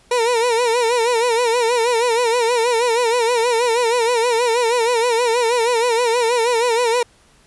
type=tone with vibrato; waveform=30% pulse; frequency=472.4 Hz; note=A#4; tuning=23 cents sharp; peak=-12 dBFS; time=0.11-7.03 s; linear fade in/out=5 ms; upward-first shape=sine; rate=6.3 Hz; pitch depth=92 cents each way; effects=pink hiss -53 dBFS RMS until 7.46 s + resampled to 24000 Hz